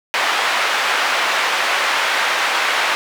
white band-pass noise, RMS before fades -18 dBFS, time 0.14-2.95 s, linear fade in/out 0 ms, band 730 to 2200 Hz, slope 12 dB/octave, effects none

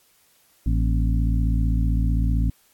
harmonic tone with a mistuned harmonic, 55.6 Hz, A1, 19 cents sharp, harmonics 1 / 2 / 3 / 4 / 5, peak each -19 / -25 / -29 / -31 / -33 dBFS, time 0.66-2.5 s, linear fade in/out 5 ms, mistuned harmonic 4, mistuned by +110 cents, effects white hiss -60 dBFS RMS until 2.73 s + AAC 64 kbps

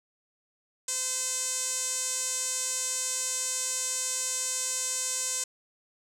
sawtooth tone with band-pass filter, 514 Hz, C5, 31 cents flat, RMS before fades -31 dBFS, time 0.88-5.44 s, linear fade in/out 5 ms, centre 7400 Hz, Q 4.7, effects none

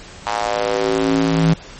square tone with high-pass filter sweep, 55 Hz, A1, in tune, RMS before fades -17 dBFS, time 0.26-1.54 s, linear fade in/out 10 ms, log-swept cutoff 890 to 160 Hz, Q 3.1, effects pink hiss -38 dBFS RMS until 1.79 s + MP3 32 kbps

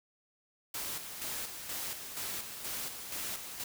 white noise with tremolo, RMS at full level -38 dBFS, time 0.74-3.64 s, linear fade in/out 5 ms, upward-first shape square, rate 2.1 Hz, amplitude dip 50%, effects none

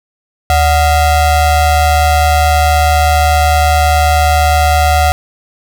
square ring-modulated tone, 329.6 Hz, E4, in tune, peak -5 dBFS, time 0.5-5.12 s, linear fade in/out 0 ms, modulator 405 Hz, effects none

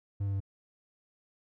triangle tone with pitch steps, 100 / 98.85 / 97.72 Hz, G2 / G2 / G2, +35 / +15 / -5 cents, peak -27 dBFS, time 0.2-0.404 s, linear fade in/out 10 ms, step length 68 ms, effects none

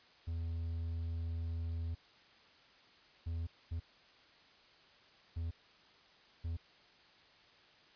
triangle tone bursts at uneven times, 83 Hz, E2, 12 cents sharp, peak -34 dBFS, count 5, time 0.27-1.95 / 3.26-3.47 / 3.71-3.8 / 5.36-5.51 / 6.44-6.57 s, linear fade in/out 10 ms, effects white hiss -63 dBFS RMS until 7.95 s + resampled to 11025 Hz

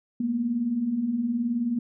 sine beating tone pair, 220 / 239 Hz, A3 / A#3, 0 / +43 cents, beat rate 19 Hz, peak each -32 / -24 dBFS, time 0.2-1.79 s, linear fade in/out 5 ms, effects none

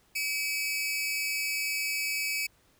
sawtooth tone pair together, 2290 / 2568 Hz, D7 / E7, -44 / -46 cents, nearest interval major second, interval 198 cents, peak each -28 / -29 dBFS, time 0.15-2.47 s, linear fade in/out 10 ms, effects pink hiss -65 dBFS RMS until 2.79 s

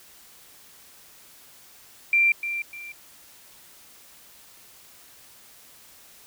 sine tone with echo, 2363 Hz, D7, 10 cents sharp, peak -16 dBFS, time 2.13-2.32 s, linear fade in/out 2 ms, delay 300 ms, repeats 2, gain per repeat -10 dB, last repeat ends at 2.92 s, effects white hiss -51 dBFS RMS until 6.26 s

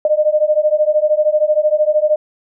sine beating tone pair, 602 / 615 Hz, D5 / D#5, +43 / -20 cents, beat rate 13 Hz, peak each -14 dBFS, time 0.05-2.16 s, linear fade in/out 2 ms, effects none

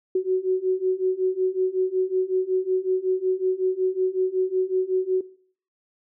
sine beating tone pair, 370 / 375.4 Hz, F#4 / F#4, 0 / +25 cents, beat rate 5.4 Hz, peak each -23 dBFS, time 0.15-5.21 s, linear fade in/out 5 ms, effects noise-tail reverb RT60 0.5 s tail -18 dB re dry

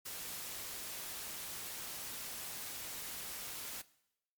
white noise, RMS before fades -44 dBFS, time 0.05-3.82 s, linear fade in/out 10 ms, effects noise-tail reverb RT60 0.8 s tail -19 dB re dry + MP3 96 kbps

